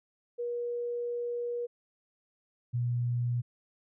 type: tone pair in turn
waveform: sine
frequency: 479.3 / 121.04 Hz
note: A#4 / B2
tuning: +48 / -34 cents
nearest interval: 2 octaves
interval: 2382 cents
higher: first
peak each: -31 / -27 dBFS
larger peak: second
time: 0.38-1.67 / 2.73-3.42 s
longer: first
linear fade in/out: 20 ms
effects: none